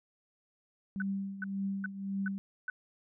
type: tone with tremolo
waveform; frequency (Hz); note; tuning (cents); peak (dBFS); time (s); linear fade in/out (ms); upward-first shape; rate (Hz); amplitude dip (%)
sine; 196; G3; 0; -30; 0.96-2.38; 0; triangle; 1.8; 75
type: tone bursts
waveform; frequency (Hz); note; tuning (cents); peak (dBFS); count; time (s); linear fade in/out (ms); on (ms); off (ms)
sine; 1500; F#6; +23; -33; 5; 1-2.7; 2; 20; 400
effects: none